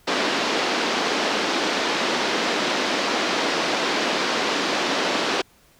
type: band-pass noise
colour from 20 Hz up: pink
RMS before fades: -23 dBFS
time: 0.07-5.42 s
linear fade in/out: 10 ms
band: 250 to 5300 Hz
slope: 24 dB/octave
effects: pink hiss -56 dBFS RMS until 5.79 s